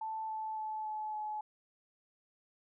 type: tone with pitch steps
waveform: sine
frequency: 880 / 872.9 / 865.9 / 858.9 / 852 Hz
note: A5 / A5 / A5 / A5 / G#5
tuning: 0 / -14 / -28 / -42 / +44 cents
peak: -36 dBFS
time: 0.01-1.41 s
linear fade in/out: 5 ms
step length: 280 ms
effects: none